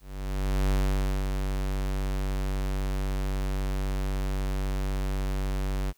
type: tone with ADSR envelope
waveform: square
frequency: 48.1 Hz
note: G1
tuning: 32 cents flat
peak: -22 dBFS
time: 0-5.93 s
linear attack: 700 ms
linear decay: 550 ms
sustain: -5 dB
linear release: 38 ms
effects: white hiss -66 dBFS RMS until 5.97 s